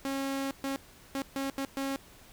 sawtooth tone bursts at uneven times, 272.6 Hz, C#4, 29 cents flat, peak -27 dBFS, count 6, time 0.05-0.51 / 0.64-0.76 / 1.15-1.22 / 1.36-1.5 / 1.58-1.65 / 1.77-1.96 s, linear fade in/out 0 ms, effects pink hiss -55 dBFS RMS until 2.32 s

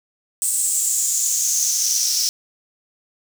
pink noise with high-pass filter sweep, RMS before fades -20 dBFS, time 0.42-2.29 s, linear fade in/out 0 ms, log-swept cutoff 8300 to 5400 Hz, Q 6.2, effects none

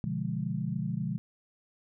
sine chord, B diminished seventh, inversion none, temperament equal, 123.47 / 146.83 / 174.61 / 207.7 Hz, B2 / D3 / F3 / Ab3, 0 / 0 / 0 / 0 cents, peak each -36 / -35 / -34 / -36 dBFS, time 0.04-1.18 s, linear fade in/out 0 ms, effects none

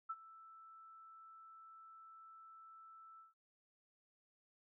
sine tone with ADSR envelope, 1321 Hz, E6, 3 cents sharp, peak -38 dBFS, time 0.09-3.34 s, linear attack 13 ms, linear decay 44 ms, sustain -18 dB, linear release 150 ms, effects none

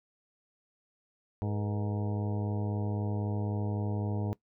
harmonic tone with a mistuned harmonic, 103.83 Hz, G#2, in tune, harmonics 1 / 2 / 3 / 4 / 5 / 6 / 7 / 8 / 9, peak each -31 / -37 / -41 / -43 / -45 / -47 / -48 / -49 / -50 dBFS, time 1.42-4.33 s, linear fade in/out 0 ms, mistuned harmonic 5, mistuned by -110 cents, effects noise-tail reverb RT60 0.1 s tail -19 dB re dry

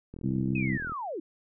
click train, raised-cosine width 3 ms, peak -29 dBFS, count 33, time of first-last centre 0.14-0.92 s, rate 41 Hz
harmonic tone, 65.41 Hz, C2, in tune, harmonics 2 / 3 / 4 / 5, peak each -30 / -30 / -33 / -35 dBFS, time 0.23-0.78 s, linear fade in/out 20 ms
sine linear sweep, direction down, 2584 to 283.8 Hz, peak -32 dBFS, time 0.55-1.2 s, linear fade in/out 5 ms
effects none

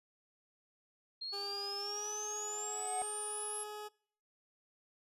sine exponential sweep, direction up, 4186 to 10980 Hz, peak -39 dBFS, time 1.21-3.64 s, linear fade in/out 10 ms
20% pulse tone with pitch glide, 402.4 to 421.2 Hz, G4 to G#4, +45 to +24 cents, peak -38 dBFS, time 1.32-3.89 s, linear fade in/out 20 ms, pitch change +79 cents, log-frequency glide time 1.77-2.08 s
triangle tone with exponential growth, 740 Hz, F#5, in tune, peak -31 dBFS, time 2.28-3.02 s, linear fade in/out 0 ms, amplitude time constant 160 ms
effects noise-tail reverb RT60 0.6 s tail -25 dB re dry + resampled to 32000 Hz

